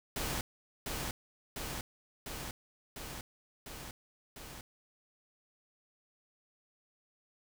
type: noise with echo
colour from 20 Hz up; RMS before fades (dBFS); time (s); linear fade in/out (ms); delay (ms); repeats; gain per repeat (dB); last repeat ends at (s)
pink; -36; 0.16-0.41; 2; 700; 6; -2; 4.61
effects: none